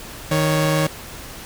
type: tone pair together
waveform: sawtooth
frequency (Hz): 155.57 / 554.4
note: D#3 / C#5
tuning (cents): 0 / 0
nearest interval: octave + minor seventh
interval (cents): 2200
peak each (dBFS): -14 / -17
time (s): 0.31-0.87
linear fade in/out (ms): 5
effects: pink hiss -36 dBFS RMS until 1.45 s